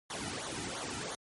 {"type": "noise with flanger", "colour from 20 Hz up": "pink", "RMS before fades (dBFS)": -39, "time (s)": [0.1, 1.15], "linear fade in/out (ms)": 2, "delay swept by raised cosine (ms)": [0.38, 1.88], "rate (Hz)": 2.9, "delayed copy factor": -0.8, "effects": ["high-pass 60 Hz 12 dB/octave", "MP3 48 kbps"]}